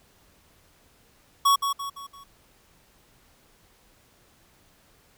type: tone with echo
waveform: square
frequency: 1116 Hz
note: C#6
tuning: 11 cents sharp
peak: -17 dBFS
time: 1.45-1.56 s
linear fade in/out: 10 ms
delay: 170 ms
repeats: 4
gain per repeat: -7 dB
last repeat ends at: 2.24 s
effects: pink hiss -60 dBFS RMS until 5.17 s